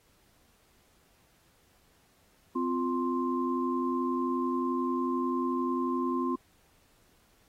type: tone cluster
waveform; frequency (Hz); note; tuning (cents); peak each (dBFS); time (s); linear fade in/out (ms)
sine; 257.3 / 348.6 / 1050; C4 / F4 / C6; -29 / -3 / +6; -30 / -32 / -33; 2.55-6.36; 10
effects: pink hiss -66 dBFS RMS until 7.48 s + AAC 48 kbps